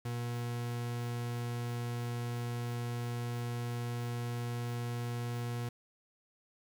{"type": "tone", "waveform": "40% pulse", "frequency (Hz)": 119.8, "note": "A#2", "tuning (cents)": 48, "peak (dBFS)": -34, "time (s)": [0.05, 5.69], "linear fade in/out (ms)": 5, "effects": ["10-bit"]}